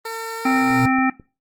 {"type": "tone with pitch glide", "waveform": "15% pulse", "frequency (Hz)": [452.4, 459.2], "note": ["A4", "A#4"], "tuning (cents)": [48, -26], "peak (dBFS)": -20, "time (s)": [0.05, 0.86], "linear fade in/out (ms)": 5, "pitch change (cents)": 26, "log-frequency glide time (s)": [0.37, 0.49]}
{"type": "harmonic tone", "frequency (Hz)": 261.6, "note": "C4", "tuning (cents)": 0, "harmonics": [1, 3, 5, 7, 9], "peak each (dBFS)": [-17, -22, -24, -25, -27], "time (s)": [0.45, 1.1], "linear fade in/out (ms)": 5}
{"type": "tone with exponential growth", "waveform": "sine", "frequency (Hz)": 123, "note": "B2", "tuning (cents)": -7, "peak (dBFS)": -16, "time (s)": [0.51, 0.86], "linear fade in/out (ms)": 5, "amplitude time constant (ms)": 76}
{"type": "clicks", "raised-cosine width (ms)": 3, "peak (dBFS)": [-24, -25, -26, -28], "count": 4, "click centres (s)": [0.705, 0.8, 0.986, 1.198]}
{"effects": ["noise-tail reverb RT60 0.3 s tail -19 dB re dry", "Opus 24 kbps"]}